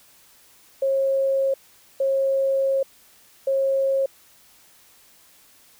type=tone bursts at uneven times; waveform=sine; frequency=541 Hz; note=C#5; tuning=42 cents flat; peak=-18 dBFS; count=3; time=0.82-1.54 / 2-2.83 / 3.47-4.06 s; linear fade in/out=5 ms; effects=white hiss -54 dBFS RMS until 5.79 s